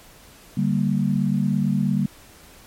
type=chord; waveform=sine; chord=G minor; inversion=second; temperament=equal; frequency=146.83 / 196 / 233.1 Hz; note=D3 / G3 / Bb3; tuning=0 / 0 / 0 cents; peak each=-23 / -21 / -24 dBFS; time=0.57-2.06 s; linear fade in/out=5 ms; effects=pink hiss -48 dBFS RMS until 2.66 s + MP3 64 kbps